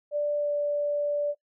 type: tone with pitch glide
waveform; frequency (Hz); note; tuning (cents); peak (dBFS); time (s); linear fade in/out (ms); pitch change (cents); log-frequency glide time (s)
sine; 587.3 to 583.6; D5 to D5; 0 to -11; -24; 0.11-1.35; 50; -11; 0.37-0.51
effects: noise-tail reverb RT60 0.1 s tail -22 dB re dry